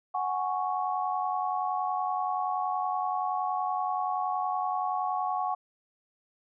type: chord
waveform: sine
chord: F# suspended second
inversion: none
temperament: equal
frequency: 740 / 830.6 / 1108.7 Hz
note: F#5 / G#5 / C#6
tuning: 0 / 0 / 0 cents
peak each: -30 / -33 / -32 dBFS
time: 0.14-5.55 s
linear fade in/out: 10 ms
effects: none

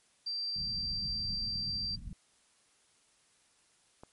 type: tone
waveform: sine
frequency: 4699 Hz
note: D8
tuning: in tune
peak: -33 dBFS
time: 0.26-1.96 s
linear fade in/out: 10 ms
type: low-pass noise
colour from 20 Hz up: pink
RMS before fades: -43 dBFS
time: 0.56-2.13 s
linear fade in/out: 2 ms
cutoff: 230 Hz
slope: 48 dB/octave
type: click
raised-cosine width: 1 ms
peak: -34 dBFS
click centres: 4.035 s
effects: white hiss -68 dBFS RMS until 4.12 s + MP3 48 kbps

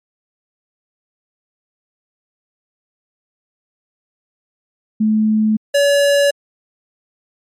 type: tone pair in turn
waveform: sine / square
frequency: 216.3 / 568.5 Hz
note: A3 / C#5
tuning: -29 / +44 cents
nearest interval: octave + perfect fourth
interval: 1673 cents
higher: second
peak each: -11 dBFS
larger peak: neither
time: 5-5.57 / 5.74-6.31 s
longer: neither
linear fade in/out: 10 ms
effects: low-pass 11000 Hz 12 dB/octave + MP3 64 kbps

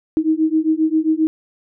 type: beating tone pair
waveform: sine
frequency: 312.3 / 319.8 Hz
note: D#4 / D#4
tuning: +7 / +48 cents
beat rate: 7.5 Hz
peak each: -17 dBFS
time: 0.17-1.27 s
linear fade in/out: 0 ms
effects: none

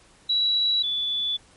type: tone pair in turn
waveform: sine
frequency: 3912 / 3459 Hz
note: B7 / A7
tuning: -17 / -30 cents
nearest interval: major second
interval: 213 cents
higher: first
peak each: -19 / -23 dBFS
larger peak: first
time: 0.29-0.83 / 0.83-1.37 s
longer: neither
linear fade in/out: 10 ms
effects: pink hiss -55 dBFS RMS until 1.56 s + MP3 48 kbps

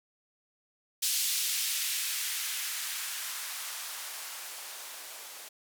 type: noise with band-pass filter sweep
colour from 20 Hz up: violet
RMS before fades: -35 dBFS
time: 1.02-5.49 s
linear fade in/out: 10 ms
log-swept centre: 3500 to 460 Hz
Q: 0.96
effects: none

